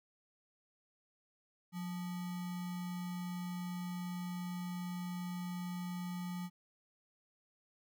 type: tone with sample-and-hold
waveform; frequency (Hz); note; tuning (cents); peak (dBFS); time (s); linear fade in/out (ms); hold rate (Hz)
sine; 178.7; F3; +40; -38; 1.72-6.5; 50; 1050
effects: none